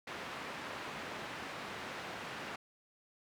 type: band-pass noise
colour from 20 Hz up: white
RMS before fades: -44 dBFS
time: 0.07-2.56 s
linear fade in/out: 5 ms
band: 110 to 2000 Hz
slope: 12 dB/octave
effects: none